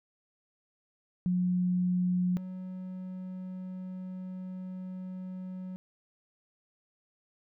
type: tone pair in turn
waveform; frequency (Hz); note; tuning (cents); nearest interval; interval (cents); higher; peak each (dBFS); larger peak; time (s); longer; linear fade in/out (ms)
sine / triangle; 180.3 / 185.05; F#3 / F#3; -45 / 0; unison; 45; second; -25 / -35; first; 1.26-2.37 / 2.37-5.76; second; 0
effects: none